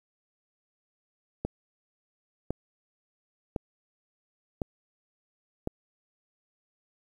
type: click train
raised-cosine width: 2 ms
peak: -16 dBFS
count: 5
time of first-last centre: 1.45-5.674 s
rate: 0.947 Hz
effects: 9-bit